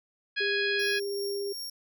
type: harmonic tone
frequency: 830.6 Hz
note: G#5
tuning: in tune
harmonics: 2 / 3 / 4 / 5 / 6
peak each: -29 / -33 / -35 / -37 / -39 dBFS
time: 0.36-1 s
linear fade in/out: 20 ms
type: tone with vibrato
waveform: sine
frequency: 401.8 Hz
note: G4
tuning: 43 cents sharp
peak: -30 dBFS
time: 0.4-1.53 s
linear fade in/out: 10 ms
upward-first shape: sine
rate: 17 Hz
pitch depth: 10 cents each way
type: tone with tremolo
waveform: sawtooth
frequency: 5540 Hz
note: F8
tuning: 15 cents flat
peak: -32 dBFS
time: 0.79-1.7 s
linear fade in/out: 5 ms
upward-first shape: triangle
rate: 2.7 Hz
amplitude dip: 50%
effects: none